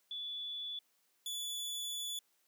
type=tone pair in turn; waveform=sine / sawtooth; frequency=3448 / 3448 Hz; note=A7 / A7; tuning=-36 / -36 cents; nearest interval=unison; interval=0 cents; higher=neither; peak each=-39 / -35 dBFS; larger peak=second; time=0.11-0.79 / 1.26-2.19 s; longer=second; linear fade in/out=2 ms; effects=white hiss -75 dBFS RMS until 2.47 s + high-pass 200 Hz 12 dB/octave